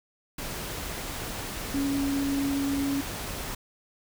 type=tone in noise; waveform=sine; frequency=278.2 Hz; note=C#4; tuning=6 cents sharp; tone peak=-25 dBFS; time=1.74-3.01 s; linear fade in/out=5 ms; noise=pink; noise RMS=-35 dBFS; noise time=0.38-3.55 s; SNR=+7 dB; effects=none